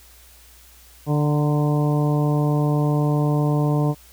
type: harmonic tone with a mistuned harmonic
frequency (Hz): 148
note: D3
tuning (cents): +14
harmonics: 1 / 2 / 3 / 4 / 5 / 6 / 7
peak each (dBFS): -18 / -24 / -28 / -30 / -32 / -34 / -35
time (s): 1.06-3.95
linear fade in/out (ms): 50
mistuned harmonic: 6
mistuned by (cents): +53
effects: added 60 Hz sine -50 dBFS peak until 4.12 s + white hiss -50 dBFS RMS until 4.12 s